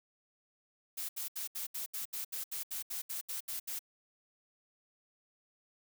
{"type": "noise bursts", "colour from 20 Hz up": "blue", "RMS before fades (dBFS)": -39, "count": 15, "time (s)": [0.97, 3.792], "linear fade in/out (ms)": 10, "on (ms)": 120, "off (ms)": 73, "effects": []}